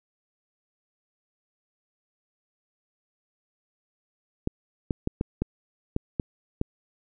clicks, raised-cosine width 3 ms, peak -12 dBFS, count 8, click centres 4.474 / 4.908 / 5.074 / 5.211 / 5.42 / 5.964 / 6.198 / 6.614 s, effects none

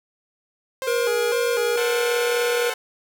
sawtooth tone with vibrato, 468.2 Hz, A#4, 8 cents sharp, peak -22 dBFS, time 0.82-1.76 s, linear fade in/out 0 ms, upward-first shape square, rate 2 Hz, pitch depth 200 cents each way
square tone with pitch glide, 476 to 479.9 Hz, A#4 to B4, +36 to -50 cents, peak -21 dBFS, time 0.87-2.7 s, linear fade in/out 5 ms, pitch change +14 cents, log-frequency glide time 1.77-2.41 s
10% pulse chord, F# diminished, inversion first, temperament equal, 440 / 523.3 / 740 Hz, A4 / C5 / F#5, 0 / 0 / 0 cents, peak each -22 dBFS, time 1.77-2.74 s, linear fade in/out 5 ms
effects none

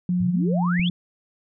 sine tone with pitch glide, 178.9 to 176.23 Hz, F3 to F3, +42 to +16 cents, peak -19 dBFS, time 0.09-0.9 s, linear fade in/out 2 ms, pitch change -26 cents, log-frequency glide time 0.27-0.42 s
sine exponential sweep, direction up, 93.8 to 3553 Hz, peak -26 dBFS, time 0.2-0.89 s, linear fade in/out 5 ms
click, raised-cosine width 5 ms, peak -20 dBFS, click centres 0.796 s
effects none

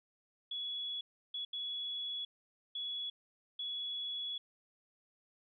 sine tone bursts at uneven times, 3382 Hz, G#7, 31 cents sharp, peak -37 dBFS, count 5, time 0.51-1.01 / 1.34-1.45 / 1.53-2.25 / 2.75-3.1 / 3.59-4.38 s, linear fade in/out 5 ms, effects none

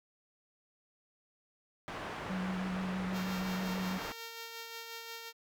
white low-pass noise, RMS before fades -42 dBFS, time 1.88-4.12 s, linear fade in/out 0 ms, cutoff 1500 Hz, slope 12 dB/octave
sine tone with vibrato, 186.1 Hz, F#3, 10 cents sharp, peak -34 dBFS, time 2.29-3.99 s, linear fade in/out 20 ms, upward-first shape triangle, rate 6.2 Hz, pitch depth 24 cents each way
5% pulse tone with tremolo, 459.1 Hz, A#4, 26 cents flat, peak -30 dBFS, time 3.12-5.33 s, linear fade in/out 50 ms, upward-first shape sine, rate 5.6 Hz, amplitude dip 35%
effects none

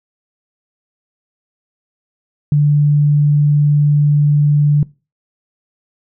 sine tone, 146.83 Hz, D3, in tune, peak -8 dBFS, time 2.52-4.83 s, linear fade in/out 2 ms, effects noise-tail reverb RT60 0.3 s tail -22 dB re dry

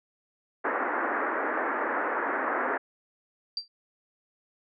white band-pass noise, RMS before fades -29 dBFS, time 0.64-2.78 s, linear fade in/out 10 ms, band 260 to 1800 Hz, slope 48 dB/octave
sine tone with exponential decay, 4699 Hz, D8, in tune, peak -25 dBFS, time 3.57-3.68 s, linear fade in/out 2 ms, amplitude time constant 23 ms
effects none

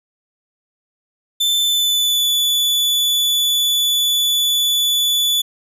40% pulse tone with pitch glide, 3534 to 3461 Hz, A7 to A7, +7 to -29 cents, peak -13 dBFS, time 1.4-5.42 s, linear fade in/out 10 ms, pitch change -36 cents, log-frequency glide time 1.59-2.29 s, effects none

